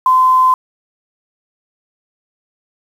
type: tone with quantisation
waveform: sine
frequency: 1028 Hz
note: C6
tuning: 31 cents flat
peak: -7 dBFS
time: 0.06-0.54 s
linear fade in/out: 2 ms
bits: 6
effects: none